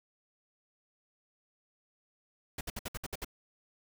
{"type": "noise bursts", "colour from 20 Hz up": "pink", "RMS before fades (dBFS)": -38, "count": 8, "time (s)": [2.58, 3.247], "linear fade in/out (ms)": 5, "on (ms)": 30, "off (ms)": 61, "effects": []}